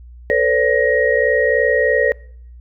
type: tone cluster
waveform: sine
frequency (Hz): 445.3 / 506 / 569 / 1882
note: A4 / B4 / C#5 / A#6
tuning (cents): +21 / +42 / +45 / +16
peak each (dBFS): -18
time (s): 0.3-2.12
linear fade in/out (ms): 0
effects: noise-tail reverb RT60 0.6 s tail -25 dB re dry + added 60 Hz sine -36 dBFS peak until 2.6 s